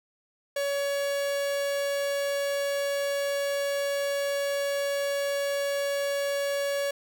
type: tone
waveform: 45% pulse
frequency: 563 Hz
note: C#5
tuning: 27 cents sharp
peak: -26 dBFS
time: 0.56-6.91 s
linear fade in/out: 5 ms
effects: 11-bit